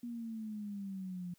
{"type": "exponential sweep", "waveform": "sine", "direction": "down", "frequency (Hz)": [241.1, 174.61], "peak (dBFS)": -39, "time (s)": [0.03, 1.34], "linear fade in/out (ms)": 5, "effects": ["white hiss -71 dBFS RMS until 1.38 s"]}